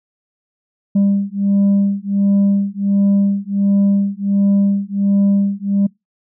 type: beating tone pair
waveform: sine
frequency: 198.6 / 200 Hz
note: G3 / G3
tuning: +23 / +35 cents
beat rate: 1.4 Hz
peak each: -13 dBFS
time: 0.95-5.87 s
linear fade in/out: 10 ms
effects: noise-tail reverb RT60 0.2 s tail -26 dB re dry + tanh soft clip ceiling -9 dBFS